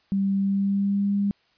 sine tone with pitch glide, 196 to 201 Hz, G3 to G3, 0 to +44 cents, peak -20 dBFS, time 0.12-1.31 s, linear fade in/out 0 ms, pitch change +44 cents, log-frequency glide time 0.37-1.15 s, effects white hiss -64 dBFS RMS until 1.57 s + resampled to 11025 Hz

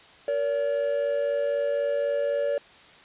triangle tone pair together, 466.1 / 570 Hz, A#4 / C#5, 0 / +48 cents, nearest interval minor third, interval 348 cents, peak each -28 / -22 dBFS, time 0.28-2.58 s, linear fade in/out 2 ms, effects white hiss -51 dBFS RMS until 3.04 s + resampled to 8000 Hz

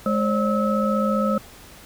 sine tone cluster, 210.6 / 535 / 590 / 1296 Hz, G#3 / C5 / D5 / E6, +24 / +38 / +8 / -30 cents, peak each -21 / -24 / -30 / -25 dBFS, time 0.06-1.38 s, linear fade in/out 2 ms, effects pink hiss -45 dBFS RMS until 1.85 s

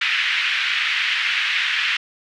white band-pass noise, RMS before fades -21 dBFS, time 0.01-1.97 s, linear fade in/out 5 ms, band 1700 to 2900 Hz, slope 24 dB/octave, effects none

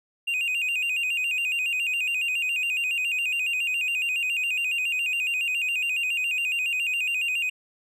triangle tone with vibrato, 2637 Hz, E7, in tune, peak -22 dBFS, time 0.27-7.5 s, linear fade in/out 10 ms, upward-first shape square, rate 7.2 Hz, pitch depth 90 cents each way, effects none

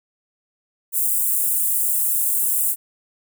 white high-pass noise, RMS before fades -20 dBFS, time 0.92-2.76 s, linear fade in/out 50 ms, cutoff 8000 Hz, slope 48 dB/octave, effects none

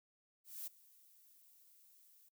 violet noise with ADSR envelope, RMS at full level -44 dBFS, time 0.44-2.29 s, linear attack 230 ms, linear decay 11 ms, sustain -22 dB, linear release 8 ms, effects noise-tail reverb RT60 0.1 s tail -24 dB re dry

